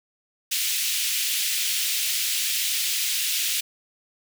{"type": "high-pass noise", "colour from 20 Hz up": "pink", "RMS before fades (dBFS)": -25, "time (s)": [0.51, 3.61], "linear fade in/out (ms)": 10, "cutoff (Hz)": 2500, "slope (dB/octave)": 24, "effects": []}